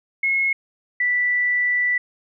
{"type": "tone pair in turn", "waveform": "sine", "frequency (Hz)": [2171, 1970.1], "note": ["C#7", "B6"], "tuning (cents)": [-37, -5], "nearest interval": "major second", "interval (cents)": 168, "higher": "first", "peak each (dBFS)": -17, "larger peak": "neither", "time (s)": [[0.23, 0.53], [1, 1.98]], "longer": "second", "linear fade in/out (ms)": 5, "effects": []}